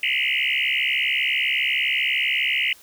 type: tone with frequency modulation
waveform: sine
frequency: 2482 Hz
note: D#7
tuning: 5 cents flat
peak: -19 dBFS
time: 0.03-2.73 s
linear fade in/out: 2 ms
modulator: 67.5 Hz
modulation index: 7.3
effects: white hiss -50 dBFS RMS until 2.82 s